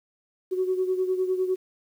sine beating tone pair, 370 / 379.9 Hz, F#4 / F#4, 0 / +46 cents, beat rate 9.9 Hz, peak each -23 / -29 dBFS, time 0.51-1.56 s, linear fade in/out 20 ms, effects tanh soft clip ceiling -15 dBFS + 9-bit

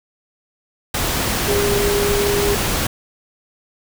sine tone in noise, 406.6 Hz, G#4, 37 cents flat, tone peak -17 dBFS, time 1.48-2.55 s, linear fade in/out 5 ms, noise pink, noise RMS -20 dBFS, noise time 0.94-2.87 s, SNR 0 dB, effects none

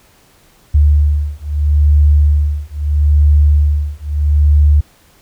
sine beating tone pair, 73.4 / 74.17 Hz, D2 / D2, 0 / +18 cents, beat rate 0.77 Hz, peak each -11 dBFS, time 0.74-4.81 s, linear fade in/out 10 ms, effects pink hiss -49 dBFS RMS until 5.21 s

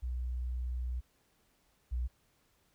sine tone pair in turn, 61.74 / 61.03 Hz, B1 / B1, 0 / -20 cents, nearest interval unison, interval 20 cents, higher first, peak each -33 / -31 dBFS, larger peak second, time 0.02-1.01 / 1.91-2.08 s, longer first, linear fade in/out 20 ms, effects pink hiss -72 dBFS RMS until 2.74 s

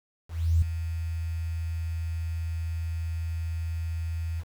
sine tone with ADSR envelope, 82.41 Hz, E2, in tune, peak -17 dBFS, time 0.28-4.44 s, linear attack 340 ms, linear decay 4 ms, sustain -11 dB, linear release 48 ms, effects 8-bit

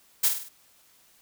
blue noise with echo, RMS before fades -21 dBFS, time 0.23-0.29 s, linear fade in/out 10 ms, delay 50 ms, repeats 4, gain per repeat -6 dB, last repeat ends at 0.49 s, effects white hiss -60 dBFS RMS until 1.21 s

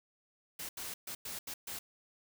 white noise bursts at uneven times, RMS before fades -42 dBFS, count 6, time 0.59-0.69 / 0.77-0.94 / 1.07-1.15 / 1.25-1.39 / 1.47-1.54 / 1.67-1.79 s, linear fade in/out 5 ms, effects none

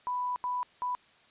sine tone bursts at uneven times, 991 Hz, B5, 6 cents sharp, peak -29 dBFS, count 3, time 0.07-0.36 / 0.44-0.63 / 0.82-0.95 s, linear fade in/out 0 ms, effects white hiss -61 dBFS RMS until 1.3 s + resampled to 8000 Hz

